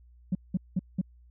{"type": "tone bursts", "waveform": "sine", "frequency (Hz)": 183.8, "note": "F#3", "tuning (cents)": -11, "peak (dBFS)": -22, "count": 4, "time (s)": [0.32, 1.014], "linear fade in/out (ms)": 5, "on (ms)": 31, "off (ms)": 190, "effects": ["tanh soft clip ceiling -20 dBFS", "added 60 Hz sine -53 dBFS peak until 1.3 s"]}